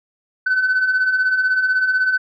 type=beating tone pair; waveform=sine; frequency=1500 / 1516 Hz; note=F#6 / F#6; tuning=+23 / +42 cents; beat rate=16 Hz; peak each=-21 / -14 dBFS; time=0.46-2.18 s; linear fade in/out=10 ms; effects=tanh soft clip ceiling -11 dBFS